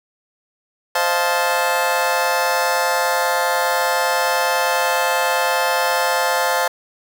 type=chord; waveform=25% pulse; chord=F dominant seventh; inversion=second; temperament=just; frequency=523.8 / 628.6 / 698.5 / 873.1 Hz; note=C5 / Eb5 / F5 / A5; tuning=+2 / +18 / 0 / -14 cents; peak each=-18 / -22 / -18 / -17 dBFS; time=0.95-6.68 s; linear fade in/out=5 ms; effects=none